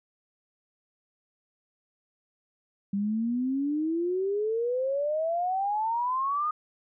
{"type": "exponential sweep", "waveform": "sine", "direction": "up", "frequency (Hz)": [196, 1244.5], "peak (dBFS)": -25, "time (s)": [2.93, 6.51], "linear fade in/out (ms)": 5, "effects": []}